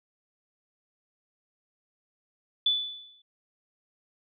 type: tone with exponential decay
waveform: sine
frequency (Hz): 3477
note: A7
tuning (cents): -21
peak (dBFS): -19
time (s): 2.66-3.22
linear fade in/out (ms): 5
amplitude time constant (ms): 120
effects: none